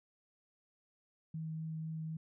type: tone with vibrato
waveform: sine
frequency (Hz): 159.3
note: D#3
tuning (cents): +41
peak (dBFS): -38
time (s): 1.34-2.17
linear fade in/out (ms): 5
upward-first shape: triangle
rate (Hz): 4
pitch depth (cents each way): 9
effects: none